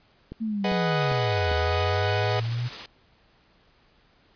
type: click train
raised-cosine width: 3 ms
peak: -23 dBFS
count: 4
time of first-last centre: 0.32-1.515 s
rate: 2.51 Hz
type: linear two-way sweep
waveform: sine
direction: down then up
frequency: 227.1 to 78.5 to 123.4 Hz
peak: -25 dBFS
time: 0.4-2.69 s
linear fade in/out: 20 ms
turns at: 1.53 s
type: chord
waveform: sawtooth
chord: G# minor seventh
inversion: none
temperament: equal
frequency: 415.3 / 493.9 / 622.3 / 740 Hz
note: G#4 / B4 / D#5 / F#5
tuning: 0 / 0 / 0 / 0 cents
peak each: -26 dBFS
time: 0.64-2.4 s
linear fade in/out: 5 ms
type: noise with tremolo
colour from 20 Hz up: white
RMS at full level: -35 dBFS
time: 1.01-2.86 s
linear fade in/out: 2 ms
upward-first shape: sine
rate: 14 Hz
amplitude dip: 30%
effects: pink hiss -61 dBFS RMS until 4.35 s + resampled to 11025 Hz